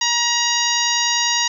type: harmonic tone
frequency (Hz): 950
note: A#5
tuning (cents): +33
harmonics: 1 / 2 / 3 / 4 / 5 / 6 / 7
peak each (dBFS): -24 / -24 / -24 / -24 / -24 / -24 / -24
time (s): 0.01-1.48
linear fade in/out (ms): 5
effects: 8-bit